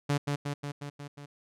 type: tone with echo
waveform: sawtooth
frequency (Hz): 143.8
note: D3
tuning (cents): -36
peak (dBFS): -21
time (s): 0.09-0.18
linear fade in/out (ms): 10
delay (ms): 180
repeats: 6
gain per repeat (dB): -3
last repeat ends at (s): 1.26
effects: low-pass 9000 Hz 12 dB/octave